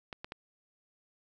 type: clicks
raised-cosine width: 0.3 ms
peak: -24 dBFS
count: 3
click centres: 0.128 / 0.245 / 0.321 s
effects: none